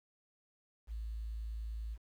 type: tone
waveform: sine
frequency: 55 Hz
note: A1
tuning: in tune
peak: -38 dBFS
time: 0.87-1.98 s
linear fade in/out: 50 ms
effects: 11-bit